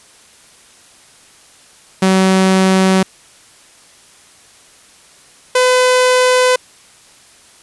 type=tone pair in turn; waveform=sawtooth; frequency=189.2 / 505.1 Hz; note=F#3 / B4; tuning=+39 / +39 cents; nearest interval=octave + perfect fourth; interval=1700 cents; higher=second; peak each=-5 dBFS; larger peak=neither; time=2.02-3.03 / 5.55-6.56 s; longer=neither; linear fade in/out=5 ms; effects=white hiss -45 dBFS RMS until 7.62 s + resampled to 24000 Hz